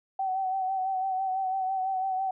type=tone with vibrato; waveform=sine; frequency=760 Hz; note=F#5; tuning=46 cents sharp; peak=-26 dBFS; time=0.19-2.31 s; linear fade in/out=5 ms; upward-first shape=sine; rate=6 Hz; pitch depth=36 cents each way; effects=none